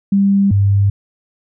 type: tone pair in turn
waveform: sine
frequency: 198 / 99.83 Hz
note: G3 / G2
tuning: +18 / +32 cents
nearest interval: octave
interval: 1186 cents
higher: first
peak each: -9 dBFS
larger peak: neither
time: 0.12-0.51 / 0.51-0.9 s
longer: neither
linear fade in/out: 5 ms
effects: none